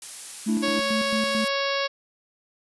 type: noise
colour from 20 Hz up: blue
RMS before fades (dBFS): -35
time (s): 0.02-1.48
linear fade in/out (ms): 2
type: tone with tremolo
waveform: sine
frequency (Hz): 219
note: A3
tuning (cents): -8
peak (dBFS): -24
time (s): 0.46-1.45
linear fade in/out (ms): 10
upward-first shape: square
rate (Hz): 4.5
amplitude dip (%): 70
type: chord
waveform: triangle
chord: A suspended fourth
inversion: none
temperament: equal with one note detuned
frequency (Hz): 221.7 / 293.7 / 329.6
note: A3 / D4 / E4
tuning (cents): +13 / 0 / 0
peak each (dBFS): -28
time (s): 0.47-0.81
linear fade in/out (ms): 20
type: harmonic tone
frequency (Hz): 554.4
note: C#5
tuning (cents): 0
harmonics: 1 / 2 / 3 / 4 / 5 / 6 / 7 / 8 / 9 / 10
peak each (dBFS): -27 / -30 / -32 / -33 / -34 / -35 / -35 / -36 / -37 / -37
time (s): 0.62-1.88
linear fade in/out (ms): 20
effects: resampled to 24000 Hz